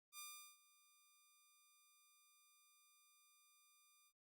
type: tone with ADSR envelope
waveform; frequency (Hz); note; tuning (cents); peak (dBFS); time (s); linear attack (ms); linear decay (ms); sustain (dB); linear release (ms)
5% pulse; 1200; D6; +37; -39; 0.12-4.13; 67; 380; -21; 60
effects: Opus 48 kbps

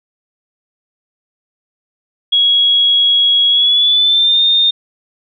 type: tone with pitch glide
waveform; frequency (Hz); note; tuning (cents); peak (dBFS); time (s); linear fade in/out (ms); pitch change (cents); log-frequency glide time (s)
sine; 3323 to 3645; G#7 to A#7; 0 to -40; -8; 2.32-4.71; 10; +160; 3.49-4.42
effects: none

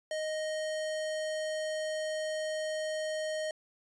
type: tone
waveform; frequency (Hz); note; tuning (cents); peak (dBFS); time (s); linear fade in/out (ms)
square; 622.3; D#5; 0; -33; 0.11-3.51; 2
effects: resampled to 22050 Hz

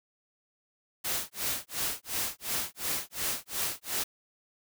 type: noise with tremolo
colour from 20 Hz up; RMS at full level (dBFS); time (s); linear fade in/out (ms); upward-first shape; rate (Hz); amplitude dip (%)
white; -30; 1.04-4.04; 10; sine; 2.8; 100
effects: none

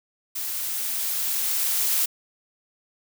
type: noise with level ramp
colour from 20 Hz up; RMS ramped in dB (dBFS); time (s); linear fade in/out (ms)
blue; -30 to -22; 0.35-2.06; 10
effects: none

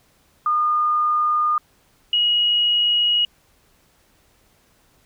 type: tone pair in turn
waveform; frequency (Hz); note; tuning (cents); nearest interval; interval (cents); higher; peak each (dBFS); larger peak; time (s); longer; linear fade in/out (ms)
sine; 1218 / 2897; D#6 / F#7; -37 / -37; octave + minor third; 1500; second; -16 / -15; second; 0.46-1.58 / 2.13-3.25; neither; 2
effects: pink hiss -59 dBFS RMS until 5.05 s

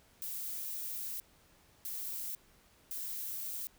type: noise bursts at uneven times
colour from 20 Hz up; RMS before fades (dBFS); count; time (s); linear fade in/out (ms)
violet; -40; 3; 0.22-1.2 / 1.85-2.35 / 2.91-3.67; 0
effects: pink hiss -65 dBFS RMS until 3.78 s

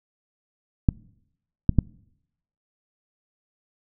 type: clicks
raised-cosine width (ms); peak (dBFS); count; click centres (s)
5; -4; 3; 0.888 / 1.693 / 1.787
effects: noise-tail reverb RT60 0.8 s tail -24 dB re dry

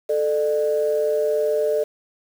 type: tone pair together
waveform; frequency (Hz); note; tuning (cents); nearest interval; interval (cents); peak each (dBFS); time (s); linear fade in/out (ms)
sine; 438.9 / 600; A4 / D5; -4 / +37; perfect fourth; 541; -20; 0.09-1.84; 10
effects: tanh soft clip ceiling -10 dBFS + 7-bit

